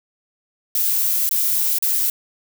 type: noise with dropouts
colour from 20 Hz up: violet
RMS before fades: -19 dBFS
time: 0.75-2.1 s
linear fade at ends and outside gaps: 2 ms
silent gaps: 1.292-1.31 / 1.786-1.824 s
effects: none